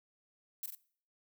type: noise with echo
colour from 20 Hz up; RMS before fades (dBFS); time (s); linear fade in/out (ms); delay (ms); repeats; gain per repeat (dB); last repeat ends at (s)
violet; -39; 0.63-0.66; 2; 45; 2; -4; 0.75
effects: noise-tail reverb RT60 0.5 s tail -20 dB re dry